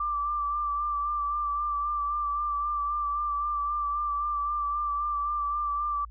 sine tone with vibrato, 1174.7 Hz, D6, in tune, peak -26 dBFS, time 0-6.05 s, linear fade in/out 5 ms, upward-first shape sine, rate 3.8 Hz, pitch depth 28 cents each way, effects added 56 Hz sine -42 dBFS peak until 6.1 s

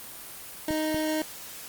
25% pulse tone, 311.1 Hz, D#4, in tune, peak -22 dBFS, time 0.68-1.22 s, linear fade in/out 2 ms
clicks, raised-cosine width 3 ms, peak -21 dBFS, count 2, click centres 0.707 / 0.945 s
effects white hiss -42 dBFS RMS until 1.68 s + Opus 24 kbps

